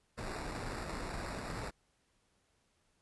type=noise with sample-and-hold; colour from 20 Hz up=pink; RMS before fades=-41 dBFS; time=0.17-1.71 s; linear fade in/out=20 ms; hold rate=3150 Hz; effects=pink hiss -75 dBFS RMS until 3.01 s + resampled to 24000 Hz